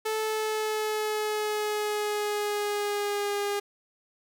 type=tone with pitch glide; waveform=sawtooth; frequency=436.3 to 407.1 Hz; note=A4 to G#4; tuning=-15 to -35 cents; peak=-23 dBFS; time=0.05-3.6 s; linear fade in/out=10 ms; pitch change=-120 cents; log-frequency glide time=0.17-3.37 s; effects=none